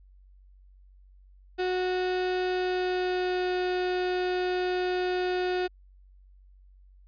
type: tone with pitch glide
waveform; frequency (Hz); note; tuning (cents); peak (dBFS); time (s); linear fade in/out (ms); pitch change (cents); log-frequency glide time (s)
35% pulse; 366.6 to 363.9; F#4 to F#4; -16 to -29; -24; 1.58-5.68; 20; -13; 2.44-3.55
effects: added 47 Hz sine -52 dBFS peak until 7.07 s + resampled to 11025 Hz